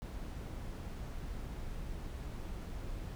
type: noise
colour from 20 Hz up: brown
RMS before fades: -42 dBFS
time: 0.02-3.15 s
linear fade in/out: 0 ms
effects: none